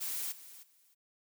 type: noise with echo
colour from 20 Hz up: blue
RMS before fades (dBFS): -37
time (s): 0-0.33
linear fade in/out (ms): 20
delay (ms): 310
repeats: 2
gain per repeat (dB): -15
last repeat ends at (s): 0.95
effects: none